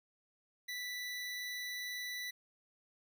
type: tone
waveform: 25% pulse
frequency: 1975.5 Hz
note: B6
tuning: in tune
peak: -36 dBFS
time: 0.68-2.31 s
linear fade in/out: 10 ms
effects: none